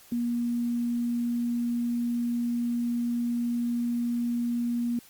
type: tone with quantisation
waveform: sine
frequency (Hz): 238.2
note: A#3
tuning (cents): +38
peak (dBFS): -25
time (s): 0.12-4.99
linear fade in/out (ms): 2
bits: 9
effects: white hiss -54 dBFS RMS until 5.09 s + Opus 48 kbps